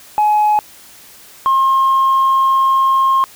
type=tone pair in turn; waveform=sine; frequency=844 / 1069.2 Hz; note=G#5 / C6; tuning=+28 / +37 cents; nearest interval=major third; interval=409 cents; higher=second; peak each=-8 dBFS; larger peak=neither; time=0.18-0.59 / 1.46-3.24 s; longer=second; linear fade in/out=0 ms; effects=tanh soft clip ceiling -7 dBFS + white hiss -41 dBFS RMS until 3.35 s